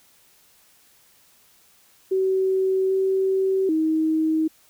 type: tone with pitch steps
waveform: sine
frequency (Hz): 379.7 / 382.6 / 316.3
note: F#4 / G4 / D#4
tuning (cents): +45 / -42 / +29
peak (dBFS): -18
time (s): 2.11-4.48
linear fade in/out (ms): 10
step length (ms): 790
effects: white hiss -57 dBFS RMS until 4.69 s